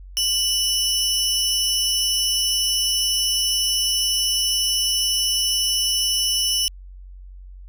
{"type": "tone pair together", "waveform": "30% pulse", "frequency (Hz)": [2960, 5394], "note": ["F#7", "E8"], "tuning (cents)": [0, 39], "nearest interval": "minor seventh", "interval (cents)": 1039, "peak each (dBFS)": -18, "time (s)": [0.17, 6.68], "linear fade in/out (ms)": 0, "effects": ["added 46 Hz sine -37 dBFS peak until 7.68 s"]}